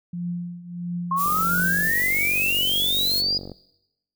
sine tone with tremolo, 174.61 Hz, F3, in tune, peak -24 dBFS, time 0.13-1.91 s, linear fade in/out 5 ms, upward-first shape triangle, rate 1.5 Hz, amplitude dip 80%
sine exponential sweep, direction up, 1060 to 4955 Hz, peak -20 dBFS, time 1.11-3.38 s, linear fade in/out 5 ms
violet noise, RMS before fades -28 dBFS, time 1.16-3.23 s, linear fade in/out 50 ms
click train, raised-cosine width 2 ms, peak -23 dBFS, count 108, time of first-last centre 1.26-3.517 s, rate 47.4 Hz
effects noise-tail reverb RT60 0.9 s tail -21 dB re dry

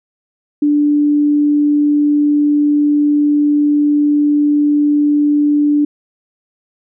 sine tone, 293.7 Hz, D4, in tune, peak -9 dBFS, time 0.62-5.85 s, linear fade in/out 5 ms, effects none

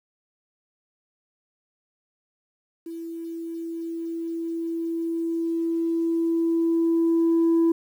sine tone with level ramp, 332 Hz, E4, 12 cents sharp, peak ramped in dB -32 to -14 dBFS, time 2.86-7.72 s, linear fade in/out 5 ms, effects tanh soft clip ceiling -15 dBFS + 9-bit

